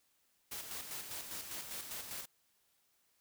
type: noise with tremolo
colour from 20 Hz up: white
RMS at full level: -43 dBFS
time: 0.51-2.26 s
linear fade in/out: 10 ms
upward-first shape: square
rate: 5 Hz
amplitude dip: 45%
effects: white hiss -75 dBFS RMS until 3.2 s